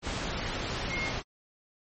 sine tone in noise, 2144 Hz, C7, 42 cents sharp, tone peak -32 dBFS, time 0.89-1.12 s, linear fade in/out 50 ms, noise pink, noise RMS -33 dBFS, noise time 0.02-1.23 s, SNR -2 dB, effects low-pass 6000 Hz 12 dB/octave + MP3 32 kbps

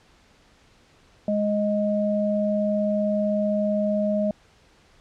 sine tone pair together, 207.7 / 623.3 Hz, G#3 / D#5, 0 / +3 cents, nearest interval octave + perfect fifth, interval 1903 cents, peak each -23 dBFS, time 1.28-4.31 s, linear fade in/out 2 ms, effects pink hiss -57 dBFS RMS until 5 s + low-pass 6000 Hz 12 dB/octave

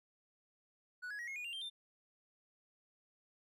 triangle tone with pitch steps, 1475 / 1674.9 / 1901.8 / 2160 / 2452 / 2784 / 3162 / 3590 Hz, F#6 / G#6 / A#6 / C#7 / D#7 / F7 / G7 / A7, -6 / +14 / +34 / -45 / -26 / -6 / +14 / +34 cents, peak -40 dBFS, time 1.02-1.7 s, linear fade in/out 20 ms, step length 85 ms, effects none

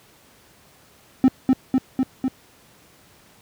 triangle tone with echo, 261.6 Hz, C4, in tune, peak -8 dBFS, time 1.24-1.28 s, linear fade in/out 0 ms, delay 250 ms, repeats 4, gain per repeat -2 dB, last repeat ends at 2.28 s, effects pink hiss -53 dBFS RMS until 3.41 s + high-pass 80 Hz 12 dB/octave

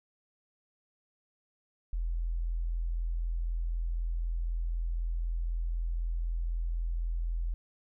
sine tone, 41.98 Hz, E1, 32 cents sharp, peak -29 dBFS, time 1.93-7.54 s, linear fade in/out 0 ms, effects none

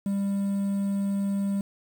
triangle tone with quantisation, 198.6 Hz, G3, 23 cents sharp, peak -22 dBFS, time 0.06-1.61 s, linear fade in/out 2 ms, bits 8, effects none

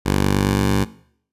15% pulse ring-modulated tone, 98 Hz, G2, in tune, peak -7 dBFS, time 0.05-0.85 s, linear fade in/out 20 ms, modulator 24.3 Hz, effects noise-tail reverb RT60 0.6 s tail -19 dB re dry + resampled to 32000 Hz

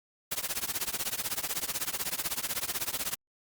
white noise with tremolo, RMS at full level -29 dBFS, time 0.31-3.15 s, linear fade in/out 10 ms, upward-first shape triangle, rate 16 Hz, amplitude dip 100%, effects Opus 48 kbps

